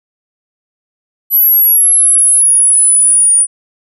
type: exponential sweep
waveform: sine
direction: down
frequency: 11840 to 9410 Hz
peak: -5 dBFS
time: 1.3-3.47 s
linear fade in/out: 50 ms
effects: none